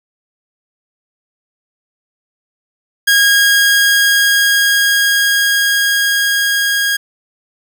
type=tone with level ramp; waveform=sawtooth; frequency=1634 Hz; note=G#6; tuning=29 cents flat; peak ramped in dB=-4 to -9 dBFS; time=3.07-6.97 s; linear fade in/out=10 ms; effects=none